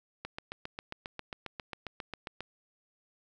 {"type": "click train", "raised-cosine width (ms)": 0.3, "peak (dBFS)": -22, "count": 17, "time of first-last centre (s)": [0.25, 2.406], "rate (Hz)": 7.42, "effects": []}